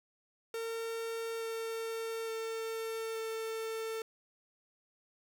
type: tone with pitch steps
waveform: 45% pulse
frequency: 455.4 / 452.5 / 449.6 / 446.8 Hz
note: A#4 / A4 / A4 / A4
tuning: -40 / +48 / +37 / +27 cents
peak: -36 dBFS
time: 0.54-4.02 s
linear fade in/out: 2 ms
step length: 870 ms
effects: none